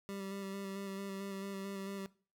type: tone with vibrato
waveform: 25% pulse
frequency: 196 Hz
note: G3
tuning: in tune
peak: -37 dBFS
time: 0.09-2.06 s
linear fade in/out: 0 ms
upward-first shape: square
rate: 4.5 Hz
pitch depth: 17 cents each way
effects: noise-tail reverb RT60 0.4 s tail -20 dB re dry